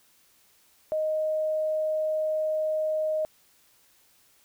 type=tone; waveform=sine; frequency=622.3 Hz; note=D#5; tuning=in tune; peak=-24 dBFS; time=0.92-3.25 s; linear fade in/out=0 ms; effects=white hiss -62 dBFS RMS until 4.44 s